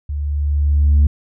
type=tone with level ramp; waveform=sine; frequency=72.8 Hz; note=D2; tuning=15 cents flat; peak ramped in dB=-20 to -5 dBFS; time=0.09-1.07 s; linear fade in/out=5 ms; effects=tanh soft clip ceiling -7 dBFS